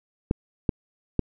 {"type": "clicks", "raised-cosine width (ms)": 3, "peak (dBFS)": -8, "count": 3, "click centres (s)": [0.311, 0.692, 1.193], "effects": []}